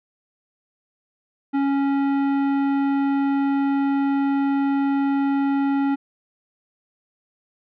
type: tone with tanh clipping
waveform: sine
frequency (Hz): 277.2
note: C#4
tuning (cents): 0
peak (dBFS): -20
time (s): 1.53-5.96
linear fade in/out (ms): 20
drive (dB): 14
effects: none